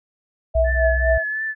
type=tone with tremolo; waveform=sine; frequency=651 Hz; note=E5; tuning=22 cents flat; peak=-14 dBFS; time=0.54-1.25 s; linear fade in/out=20 ms; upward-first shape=triangle; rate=3.9 Hz; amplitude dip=100%
type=tone; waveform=sine; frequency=61.74 Hz; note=B1; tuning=in tune; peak=-18 dBFS; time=0.55-1.18 s; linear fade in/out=5 ms
type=tone with vibrato; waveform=sine; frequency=1737 Hz; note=A6; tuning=23 cents flat; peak=-22 dBFS; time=0.64-1.55 s; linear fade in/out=50 ms; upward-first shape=triangle; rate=2.8 Hz; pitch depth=34 cents each way
effects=none